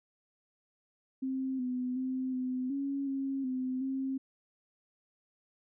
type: tone with pitch steps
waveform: sine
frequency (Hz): 263.5 / 251.1 / 259.1 / 254.9 / 277.2 / 271.2 / 257 / 266.6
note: C4 / B3 / C4 / C4 / C#4 / C#4 / C4 / C4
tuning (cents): +12 / +29 / -17 / -45 / 0 / -38 / -31 / +33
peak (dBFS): -31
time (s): 1.22-4.18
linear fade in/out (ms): 10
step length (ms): 370
effects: none